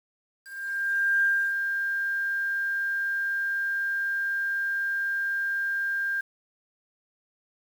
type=tone with ADSR envelope; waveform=sine; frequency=1596 Hz; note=G6; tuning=31 cents sharp; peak=-19 dBFS; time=0.43-6.21 s; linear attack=800 ms; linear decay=290 ms; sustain=-6 dB; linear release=6 ms; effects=8-bit

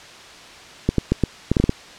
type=clicks; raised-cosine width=3 ms; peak=-3 dBFS; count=9; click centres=0.89 / 0.983 / 1.12 / 1.237 / 1.516 / 1.568 / 1.6 / 1.64 / 1.694 s; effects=white hiss -41 dBFS RMS until 1.98 s + low-pass 5000 Hz 12 dB/octave

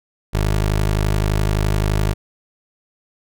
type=tone; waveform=20% pulse; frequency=51.7 Hz; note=G#1; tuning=7 cents flat; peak=-11 dBFS; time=0.33-2.14 s; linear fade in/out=20 ms; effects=none

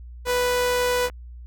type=tone; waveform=sawtooth; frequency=493.9 Hz; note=B4; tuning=in tune; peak=-16 dBFS; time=0.25-1.1 s; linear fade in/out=50 ms
type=click train; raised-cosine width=0.5 ms; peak=-22 dBFS; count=60; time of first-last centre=0.27-1.099 s; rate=71.2 Hz
effects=added 60 Hz sine -37 dBFS peak until 1.46 s

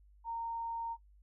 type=tone; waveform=sine; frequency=922 Hz; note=A#5; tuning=19 cents flat; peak=-36 dBFS; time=0.24-0.97 s; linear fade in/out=50 ms; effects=noise-tail reverb RT60 0.1 s tail -20 dB re dry + added 50 Hz sine -59 dBFS peak until 1.22 s

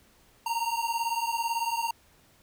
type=beating tone pair; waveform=square; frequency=916 / 934 Hz; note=A#5 / A#5; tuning=-31 / +3 cents; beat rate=18 Hz; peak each=-31 dBFS; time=0.46-1.91 s; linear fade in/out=5 ms; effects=pink hiss -61 dBFS RMS until 2.42 s

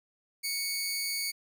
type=tone pair together; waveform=20% pulse; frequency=2217 / 4681 Hz; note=C#7 / D8; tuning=0 / -7 cents; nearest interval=octave + minor second; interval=1293 cents; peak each=-28 dBFS; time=0.43-1.32 s; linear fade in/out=20 ms; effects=none

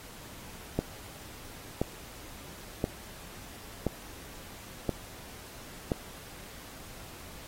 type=click train; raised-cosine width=2 ms; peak=-13 dBFS; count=6; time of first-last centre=0.79-5.918 s; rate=0.975 Hz; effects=pink hiss -48 dBFS RMS until 7.47 s + AAC 48 kbps

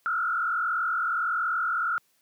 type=tone with frequency modulation; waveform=sine; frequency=1374 Hz; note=F6; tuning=29 cents flat; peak=-24 dBFS; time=0.06-1.98 s; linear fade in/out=0 ms; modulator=41.4 Hz; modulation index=1.8; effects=white hiss -68 dBFS RMS until 2.21 s + high-pass 100 Hz 12 dB/octave

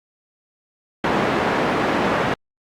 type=band-pass noise; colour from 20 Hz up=pink; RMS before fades=-20 dBFS; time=1.04-2.34 s; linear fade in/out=2 ms; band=200 to 1800 Hz; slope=12 dB/octave; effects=Opus 48 kbps

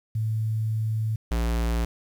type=tone pair in turn; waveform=sine / square; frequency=110 / 57.82 Hz; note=A2 / A#1; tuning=0 / -13 cents; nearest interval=major seventh; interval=1113 cents; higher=first; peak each=-23 dBFS; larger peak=neither; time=0.15-1.16 / 1.31-1.85 s; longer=first; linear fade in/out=5 ms; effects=9-bit

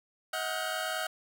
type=tone cluster; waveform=25% pulse; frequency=636 / 738 / 1432 / 1565 Hz; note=D#5 / F#5 / F6 / G6; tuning=+38 / -5 / +43 / -3 cents; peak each=-32 / -33 / -35 / -35 dBFS; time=0.33-1.07 s; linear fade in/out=5 ms; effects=none

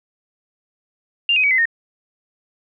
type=tone with pitch steps; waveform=sine; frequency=2794 / 2518 / 2269 / 2045 / 1843.4 Hz; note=F7 / D#7 / C#7 / C7 / A#6; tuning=0 / +20 / +40 / -40 / -20 cents; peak=-13 dBFS; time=1.29-1.655 s; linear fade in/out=2 ms; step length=73 ms; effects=none

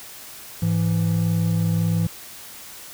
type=tone pair together; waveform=triangle; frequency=105.19 / 166.8 Hz; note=G#2 / E3; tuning=+23 / +21 cents; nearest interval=minor sixth; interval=798 cents; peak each=-20 / -18 dBFS; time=0.62-2.07 s; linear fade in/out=5 ms; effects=white hiss -40 dBFS RMS until 2.93 s

